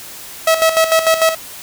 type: tone with tremolo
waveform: sawtooth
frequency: 647 Hz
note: E5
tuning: 32 cents flat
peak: -5 dBFS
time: 0.47-1.35 s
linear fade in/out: 5 ms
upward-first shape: square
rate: 6.7 Hz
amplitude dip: 65%
effects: white hiss -33 dBFS RMS until 1.62 s